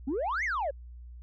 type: exponential two-way sweep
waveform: sine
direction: up then down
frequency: 244.6 to 2229 to 519 Hz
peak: -26 dBFS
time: 0.07-0.71 s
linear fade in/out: 10 ms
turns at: 0.44 s
effects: tanh soft clip ceiling -26 dBFS + added 60 Hz sine -43 dBFS peak until 1.22 s